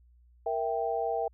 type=chord; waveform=sine; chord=E diminished; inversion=second; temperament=equal; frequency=466.2 / 659.3 / 784 Hz; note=Bb4 / E5 / G5; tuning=0 / 0 / 0 cents; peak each=-32 dBFS; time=0.46-1.28 s; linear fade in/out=5 ms; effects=added 60 Hz sine -57 dBFS peak until 1.33 s